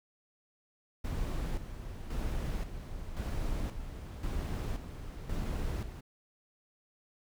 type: noise with tremolo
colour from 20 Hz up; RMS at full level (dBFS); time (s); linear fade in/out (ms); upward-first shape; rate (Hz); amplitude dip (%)
brown; -34; 1.04-6.01; 10; square; 0.94; 60
effects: none